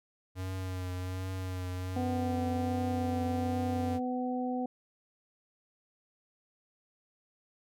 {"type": "tone with vibrato", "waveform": "square", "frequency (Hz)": 92.5, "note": "F#2", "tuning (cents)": 0, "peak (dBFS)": -35, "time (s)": [0.35, 4], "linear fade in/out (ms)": 50, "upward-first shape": "triangle", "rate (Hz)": 1.3, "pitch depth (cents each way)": 33}
{"type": "harmonic tone", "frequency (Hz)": 250.8, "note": "B3", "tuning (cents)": 27, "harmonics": [1, 2, 3], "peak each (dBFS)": [-32, -38, -37], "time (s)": [1.96, 4.66], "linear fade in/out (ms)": 5}
{"effects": []}